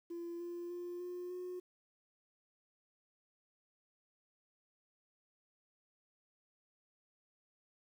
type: tone with pitch steps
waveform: sine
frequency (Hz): 341.6 / 346.6 / 351.6 / 356.7 / 361.9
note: F4 / F4 / F4 / F4 / F#4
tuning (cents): -38 / -13 / +12 / +37 / -38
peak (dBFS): -39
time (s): 0.1-1.6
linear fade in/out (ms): 10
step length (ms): 300
effects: tanh soft clip ceiling -39 dBFS + 11-bit